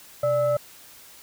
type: tone with frequency modulation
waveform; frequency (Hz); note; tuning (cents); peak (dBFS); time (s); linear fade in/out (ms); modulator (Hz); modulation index
sine; 587.3; D5; 0; -19; 0.23-0.57; 5; 715; 0.48
effects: white hiss -48 dBFS RMS until 1.22 s